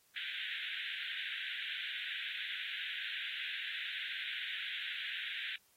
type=band-pass noise; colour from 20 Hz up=white; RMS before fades=-42 dBFS; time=0.16-5.56 s; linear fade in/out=2 ms; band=1500 to 3700 Hz; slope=96 dB/octave; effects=white hiss -70 dBFS RMS until 5.76 s + AAC 48 kbps